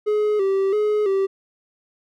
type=tone with vibrato; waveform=triangle; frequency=404.8 Hz; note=G#4; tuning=44 cents flat; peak=-15 dBFS; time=0.06-1.27 s; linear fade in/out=20 ms; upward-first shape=square; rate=1.5 Hz; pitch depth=72 cents each way; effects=none